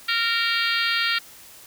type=harmonic tone; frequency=462.3 Hz; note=A#4; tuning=14 cents flat; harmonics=3 / 4 / 5 / 6 / 7 / 8 / 9 / 10; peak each=-26 / -27 / -28 / -29 / -29 / -30 / -31 / -31 dBFS; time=0.08-1.19 s; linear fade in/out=10 ms; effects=white hiss -46 dBFS RMS until 1.66 s